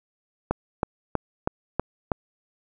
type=click train; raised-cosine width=1 ms; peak=-8 dBFS; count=6; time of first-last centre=0.51-2.118 s; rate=3.11 Hz; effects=none